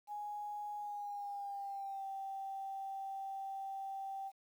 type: tone with pitch glide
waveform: sine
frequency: 830.6 to 779.5 Hz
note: G#5 to G5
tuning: 0 to -10 cents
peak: -40 dBFS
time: 0.07-4.32 s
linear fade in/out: 50 ms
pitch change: -110 cents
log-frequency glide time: 0.78-2.05 s
effects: 11-bit